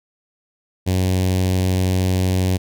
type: tone with notch filter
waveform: sawtooth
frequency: 92.8 Hz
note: F#2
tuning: 6 cents sharp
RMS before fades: -18 dBFS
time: 0.86-2.58 s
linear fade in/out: 20 ms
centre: 1300 Hz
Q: 0.76
effects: none